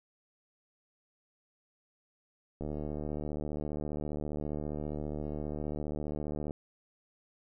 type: click train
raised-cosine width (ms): 2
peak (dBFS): -24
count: 293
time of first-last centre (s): 2.61-6.509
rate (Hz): 74.9
effects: none